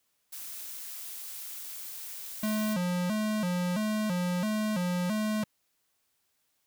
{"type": "noise", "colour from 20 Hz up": "blue", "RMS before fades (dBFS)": -41, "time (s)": [0.32, 2.74], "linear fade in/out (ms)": 10}
{"type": "tone with vibrato", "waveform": "square", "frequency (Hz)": 195.6, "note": "G3", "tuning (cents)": -4, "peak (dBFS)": -28, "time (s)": [2.43, 5.44], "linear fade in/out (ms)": 5, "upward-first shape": "square", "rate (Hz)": 1.5, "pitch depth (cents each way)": 160}
{"effects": ["white hiss -75 dBFS RMS until 6.66 s"]}